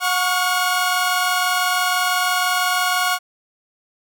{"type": "tone cluster", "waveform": "sawtooth", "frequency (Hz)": [726, 1112, 1432], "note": ["F#5", "C#6", "F6"], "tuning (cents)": [-33, 5, 43], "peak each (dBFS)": -18, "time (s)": [0, 3.19], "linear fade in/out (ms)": 50, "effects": []}